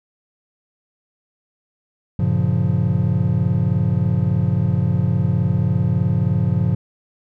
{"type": "chord", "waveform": "triangle", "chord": "G half-diminished seventh", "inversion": "none", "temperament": "just", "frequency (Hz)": [98, 117.6, 141.12, 176.4], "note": ["G2", "Bb2", "Db3", "F3"], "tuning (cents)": [0, 16, 31, 18], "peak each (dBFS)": -19, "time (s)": [2.19, 6.75], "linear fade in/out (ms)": 5, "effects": []}